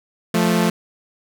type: tone pair together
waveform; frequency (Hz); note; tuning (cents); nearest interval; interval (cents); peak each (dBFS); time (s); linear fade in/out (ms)
sawtooth; 174.61 / 219.6; F3 / A3; 0 / -3; major third; 397; -14; 0.34-0.7; 5
effects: none